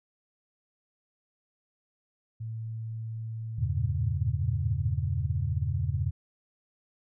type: tone with pitch glide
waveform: sine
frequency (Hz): 112 to 111.23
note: A2 to A2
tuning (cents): +31 to +19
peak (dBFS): -33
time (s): 2.4-4.9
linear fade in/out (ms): 10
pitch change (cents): -12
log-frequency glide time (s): 4.49-4.62
type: chord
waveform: sine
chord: E diminished seventh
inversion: none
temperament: equal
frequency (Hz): 82.41 / 98 / 116.54 / 138.59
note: E2 / G2 / Bb2 / Db3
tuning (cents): 0 / 0 / 0 / 0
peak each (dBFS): -31 / -31 / -33 / -32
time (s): 3.58-6.11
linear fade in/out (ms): 10
effects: none